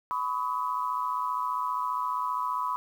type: tone cluster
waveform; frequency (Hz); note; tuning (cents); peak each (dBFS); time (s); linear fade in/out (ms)
sine; 1001 / 1116 / 1269; B5 / C#6 / D#6; +23 / +11 / +34; -29 / -33 / -35; 0.11-2.76; 0
effects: 9-bit